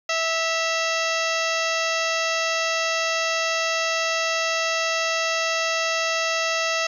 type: harmonic tone with a mistuned harmonic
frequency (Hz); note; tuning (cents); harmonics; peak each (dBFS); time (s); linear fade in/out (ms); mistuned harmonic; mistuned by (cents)
654; E5; -14; 1 / 2 / 3 / 4 / 5 / 6 / 7 / 8 / 9 / 10; -27 / -28 / -28 / -28 / -34 / -34 / -35 / -32 / -37 / -35; 0.09-6.87; 5; 4; +44
effects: 9-bit